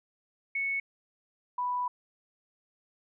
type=tone pair in turn; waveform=sine; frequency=2210 / 987.9 Hz; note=C#7 / B5; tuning=-6 / 0 cents; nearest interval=octave + major second; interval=1394 cents; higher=first; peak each=-28 dBFS; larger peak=neither; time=0.55-0.8 / 1.58-1.88 s; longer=second; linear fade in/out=5 ms; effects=none